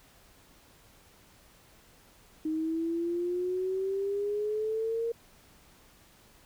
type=exponential sweep; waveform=sine; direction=up; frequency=311.1 to 466.2 Hz; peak=-28 dBFS; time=2.45-5.12 s; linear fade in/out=5 ms; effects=pink hiss -59 dBFS RMS until 6.45 s